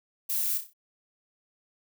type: noise with echo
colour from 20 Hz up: violet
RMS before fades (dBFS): -29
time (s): 0.29-0.58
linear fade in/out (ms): 10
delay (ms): 31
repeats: 5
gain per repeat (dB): -7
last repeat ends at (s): 0.735
effects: none